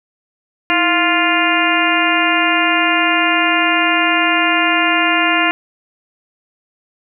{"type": "harmonic tone with a mistuned harmonic", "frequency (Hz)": 349.2, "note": "F4", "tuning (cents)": 0, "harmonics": [1, 2, 3, 4, 5, 6, 7, 8], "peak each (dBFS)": [-20, -20, -20, -20, -20, -20, -20, -20], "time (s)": [0.7, 5.51], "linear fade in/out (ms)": 0, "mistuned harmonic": 1, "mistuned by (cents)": -130, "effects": []}